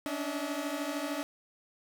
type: tone cluster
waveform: sawtooth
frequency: 280.1 / 293.3 / 640 Hz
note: C#4 / D4 / D#5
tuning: +18 / -2 / +49 cents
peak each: -34 / -32 / -35 dBFS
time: 0.06-1.23 s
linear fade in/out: 0 ms
effects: none